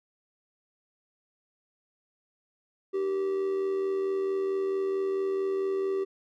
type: tone with amplitude modulation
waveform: triangle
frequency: 387.5 Hz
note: G4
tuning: 20 cents flat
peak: -22 dBFS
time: 2.93-6.05 s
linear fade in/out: 20 ms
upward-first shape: sine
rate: 84.5 Hz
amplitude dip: 45%
effects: none